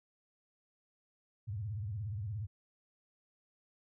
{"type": "tone with vibrato", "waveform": "sine", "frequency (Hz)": 103.8, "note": "G#2", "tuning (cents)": 0, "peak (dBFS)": -36, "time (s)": [1.47, 2.47], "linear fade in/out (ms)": 20, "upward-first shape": "sine", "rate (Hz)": 17, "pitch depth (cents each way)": 210, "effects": []}